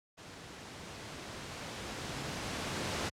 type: noise with level ramp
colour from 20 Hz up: pink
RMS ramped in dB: -49 to -34 dBFS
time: 0.17-3.1 s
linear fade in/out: 20 ms
effects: high-pass 80 Hz 12 dB/octave + low-pass 7000 Hz 12 dB/octave